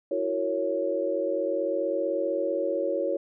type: chord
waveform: sine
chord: F# dominant seventh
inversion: third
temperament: equal with one note detuned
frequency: 329.6 / 370 / 458.9 / 554.4 Hz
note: E4 / F#4 / A#4 / C#5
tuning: 0 / 0 / -27 / 0 cents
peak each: -32 / -32 / -32 / -27 dBFS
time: 0.11-3.17 s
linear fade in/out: 5 ms
effects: none